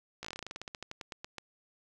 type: slowing click train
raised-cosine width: 0.2 ms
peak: -23 dBFS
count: 21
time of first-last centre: 0.23-1.383 s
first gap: 16 ms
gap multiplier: 1.12
effects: none